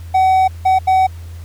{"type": "tone bursts at uneven times", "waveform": "triangle", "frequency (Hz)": 755, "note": "F#5", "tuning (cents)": 35, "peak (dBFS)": -7, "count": 3, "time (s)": [[0.14, 0.48], [0.65, 0.79], [0.87, 1.07]], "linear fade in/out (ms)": 10, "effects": ["added 84 Hz sine -28 dBFS peak until 1.44 s", "pink hiss -46 dBFS RMS until 1.44 s"]}